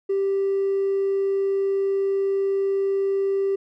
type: tone with hard clipping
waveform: sine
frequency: 392 Hz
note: G4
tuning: in tune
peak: -20 dBFS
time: 0.09-3.56 s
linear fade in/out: 10 ms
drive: 1 dB
effects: none